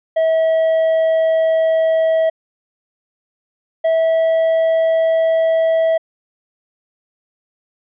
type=tone pair in turn; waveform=triangle; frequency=646 / 650.9 Hz; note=E5 / E5; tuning=-35 / -22 cents; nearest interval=unison; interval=13 cents; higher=second; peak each=-10 dBFS; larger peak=neither; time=0.16-2.3 / 3.84-5.98 s; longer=neither; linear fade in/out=10 ms; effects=resampled to 8000 Hz